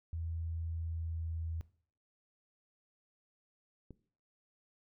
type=tone with pitch glide; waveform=sine; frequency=82.41 to 81.84 Hz; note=E2 to E2; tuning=0 to -12 cents; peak=-36 dBFS; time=0.13-1.61 s; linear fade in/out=0 ms; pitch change=-12 cents; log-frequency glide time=0.7-1.33 s
type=click; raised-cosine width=3 ms; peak=-36 dBFS; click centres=3.907 s
effects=noise-tail reverb RT60 0.5 s tail -18 dB re dry